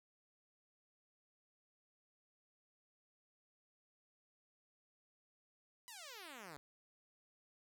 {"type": "exponential sweep", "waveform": "5% pulse", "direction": "down", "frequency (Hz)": [1008, 136.6], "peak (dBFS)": -39, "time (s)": [5.88, 6.57], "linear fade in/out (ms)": 0, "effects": []}